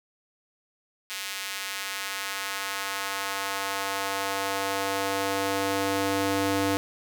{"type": "tone with high-pass filter sweep", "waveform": "square", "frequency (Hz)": 98, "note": "G2", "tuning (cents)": 0, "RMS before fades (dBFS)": -29, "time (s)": [1.1, 6.77], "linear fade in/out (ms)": 0, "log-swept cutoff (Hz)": [2400, 270], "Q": 0.91, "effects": []}